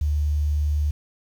sine tone, 74.2 Hz, D2, 18 cents sharp, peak -19 dBFS, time 0.01-0.91 s, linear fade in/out 5 ms, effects 8-bit

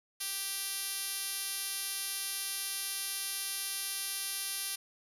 5% pulse tone with band-pass filter, 392 Hz, G4, in tune, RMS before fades -37 dBFS, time 0.2-4.76 s, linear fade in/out 10 ms, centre 9400 Hz, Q 1.7, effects none

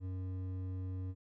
triangle tone with hard clipping, 93 Hz, F#2, 9 cents sharp, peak -39 dBFS, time 0-1.15 s, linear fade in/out 50 ms, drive 12 dB, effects none

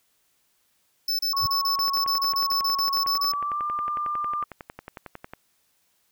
square tone bursts, 5274 Hz, E8, in tune, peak -23 dBFS, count 16, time 1.08-3.32 s, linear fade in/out 5 ms, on 110 ms, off 32 ms
sine tone with pitch glide, 1108.7 to 1195.2 Hz, C#6 to D6, 0 to +30 cents, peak -25 dBFS, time 1.33-4.44 s, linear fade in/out 5 ms, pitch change +130 cents, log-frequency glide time 3.03-3.66 s
triangle tone with exponential growth, 100.6 Hz, G2, 45 cents sharp, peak -23 dBFS, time 1.36-1.46 s, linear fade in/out 0 ms, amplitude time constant 21 ms
click train, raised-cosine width 0.5 ms, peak -22 dBFS, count 40, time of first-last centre 1.79-5.335 s, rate 11 Hz
effects white hiss -68 dBFS RMS until 6.11 s

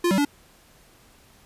square tone with pitch steps, 348.5 / 192.4 / 287.9 Hz, F4 / G3 / D4, -4 / -32 / -34 cents, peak -19 dBFS, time 0.04-0.25 s, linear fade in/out 5 ms, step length 70 ms, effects pink hiss -55 dBFS RMS until 1.45 s + resampled to 32000 Hz

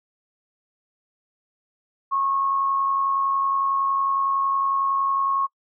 sine tone with amplitude modulation, 1093 Hz, C#6, 25 cents flat, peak -18 dBFS, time 2.11-5.47 s, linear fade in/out 20 ms, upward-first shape sine, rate 90.9 Hz, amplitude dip 35%, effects noise-tail reverb RT60 0.1 s tail -25 dB re dry

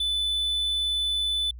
triangle tone, 3499 Hz, A7, 10 cents flat, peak -22 dBFS, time 0-1.51 s, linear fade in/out 5 ms, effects added 60 Hz sine -38 dBFS peak until 1.59 s

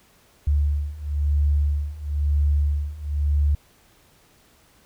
sine beating tone pair, 72.3 / 73.3 Hz, D2 / D2, -27 / -3 cents, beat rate 1 Hz, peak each -23 / -21 dBFS, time 0.47-3.55 s, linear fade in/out 5 ms, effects pink hiss -57 dBFS RMS until 4.85 s

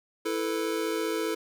square chord, E suspended fourth, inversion none, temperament just, 329.6 / 439.5 / 494.4 Hz, E4 / A4 / B4, 0 / -2 / +2 cents, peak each -32 / -31 / -36 dBFS, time 0.25-1.35 s, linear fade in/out 10 ms, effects none

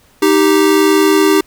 square tone pair together, 311.1 / 391.5 Hz, D#4 / G4, 0 / -2 cents, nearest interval major third, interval 398 cents, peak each -12 / -11 dBFS, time 0.22-1.41 s, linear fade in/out 5 ms, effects pink hiss -50 dBFS RMS until 1.46 s

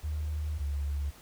sine tone pair in turn, 76 / 71.47 Hz, D#2 / D2, -40 / -47 cents, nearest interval minor second, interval 107 cents, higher first, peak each -30 / -29 dBFS, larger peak second, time 0.03-0.59 / 0.59-1.11 s, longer first, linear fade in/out 20 ms, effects pink hiss -54 dBFS RMS until 1.21 s

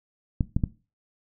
clicks, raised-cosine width 5 ms, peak -10 dBFS, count 3, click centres 0.408 / 0.565 / 0.638 s, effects noise-tail reverb RT60 0.3 s tail -17 dB re dry

